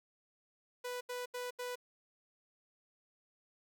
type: tone bursts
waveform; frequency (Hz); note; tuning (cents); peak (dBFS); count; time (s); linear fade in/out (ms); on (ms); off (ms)
sawtooth; 493.9; B4; 0; -35; 4; 0.84-1.757; 10; 170; 79
effects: none